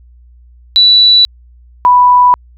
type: tone pair in turn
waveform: sine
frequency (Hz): 3951 / 987.8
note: B7 / B5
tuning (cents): 0 / 0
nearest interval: 2 octaves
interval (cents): 2400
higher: first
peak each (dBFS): -3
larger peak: neither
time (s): 0.76-1.25 / 1.85-2.34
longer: neither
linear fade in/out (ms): 0
effects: added 60 Hz sine -38 dBFS peak until 2.57 s